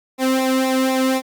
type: tone with flanger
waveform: sawtooth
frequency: 261.6 Hz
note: C4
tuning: in tune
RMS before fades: -18 dBFS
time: 0.18-1.22 s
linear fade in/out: 50 ms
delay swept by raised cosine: 0.64 to 1.26 ms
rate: 4 Hz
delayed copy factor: -0.8
effects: Opus 48 kbps